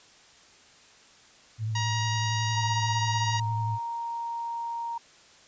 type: tone with vibrato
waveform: sine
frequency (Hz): 110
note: A2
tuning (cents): 0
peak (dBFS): -27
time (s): 1.58-3.79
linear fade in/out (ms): 50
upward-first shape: sine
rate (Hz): 11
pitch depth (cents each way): 37
type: harmonic tone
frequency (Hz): 948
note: A#5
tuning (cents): +29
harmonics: 1 / 2 / 3 / 4 / 5 / 6 / 7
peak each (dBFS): -32 / -35 / -37 / -38 / -39 / -40 / -40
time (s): 1.75-3.4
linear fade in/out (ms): 5
type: tone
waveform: sine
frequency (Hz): 932.3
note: A#5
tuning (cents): 0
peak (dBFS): -30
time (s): 2.55-4.98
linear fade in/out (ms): 5
effects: white hiss -55 dBFS RMS until 5.47 s + resampled to 16000 Hz